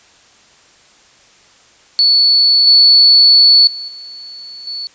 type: tone with level steps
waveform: sine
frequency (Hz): 4435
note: C#8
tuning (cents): 0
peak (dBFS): -7 / -4 / -23 / -29 / -21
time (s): 1.99-4.87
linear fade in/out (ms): 0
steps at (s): 2.67 / 3.67 / 3.88 / 4.67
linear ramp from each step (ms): 2
effects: white hiss -47 dBFS RMS until 4.94 s + resampled to 16000 Hz